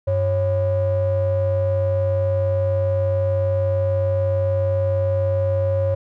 triangle ring-modulated tone, 225.8 Hz, A3, 45 cents sharp, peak -11 dBFS, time 0.07-5.95 s, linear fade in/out 10 ms, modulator 322 Hz, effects tanh soft clip ceiling -10 dBFS

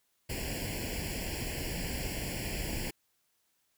pink noise with comb filter, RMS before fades -36 dBFS, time 0.29-2.91 s, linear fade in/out 10 ms, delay 0.4 ms, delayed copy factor +1, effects white hiss -75 dBFS RMS until 3.77 s

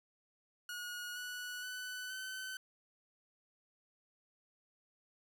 sawtooth tone with pitch steps, 1448 / 1472.5 / 1497.3 / 1522.6 Hz, F#6 / F#6 / F#6 / F#6, -38 / -9 / +20 / +49 cents, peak -38 dBFS, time 0.69-2.57 s, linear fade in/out 2 ms, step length 470 ms, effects none

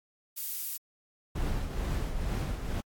violet noise, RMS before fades -34 dBFS, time 0.36-0.78 s, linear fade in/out 20 ms
brown noise with tremolo, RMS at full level -29 dBFS, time 1.35-2.81 s, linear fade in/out 10 ms, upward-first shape triangle, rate 2.2 Hz, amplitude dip 55%
effects AAC 64 kbps

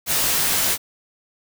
white noise with comb filter, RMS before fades -20 dBFS, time 0.06-0.78 s, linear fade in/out 50 ms, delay 16 ms, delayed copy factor -0.85, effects none

